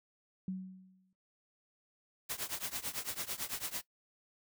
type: tone with exponential decay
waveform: sine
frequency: 187.2 Hz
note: F#3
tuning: 20 cents sharp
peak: -33 dBFS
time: 0.48-1.13 s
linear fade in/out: 2 ms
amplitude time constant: 140 ms
type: noise with tremolo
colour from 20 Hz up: white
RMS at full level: -36 dBFS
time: 2.29-3.82 s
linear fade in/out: 10 ms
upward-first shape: triangle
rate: 9 Hz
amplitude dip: 95%
effects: noise-tail reverb RT60 0.1 s tail -18 dB re dry